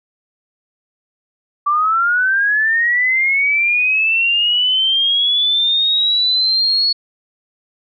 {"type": "linear sweep", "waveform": "sine", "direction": "up", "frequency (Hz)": [1155, 4389], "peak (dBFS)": -12, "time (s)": [1.66, 6.93], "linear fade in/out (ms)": 10, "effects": []}